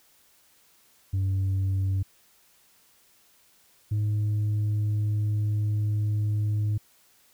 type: tone pair in turn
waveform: sine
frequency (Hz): 96.2 / 105.29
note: G2 / G#2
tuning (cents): -32 / +24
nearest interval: major second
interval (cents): 156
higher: second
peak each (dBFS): -20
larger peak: neither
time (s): 1.13-2.03 / 3.91-6.78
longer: second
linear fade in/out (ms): 10
effects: tanh soft clip ceiling -22 dBFS + white hiss -61 dBFS RMS until 7.33 s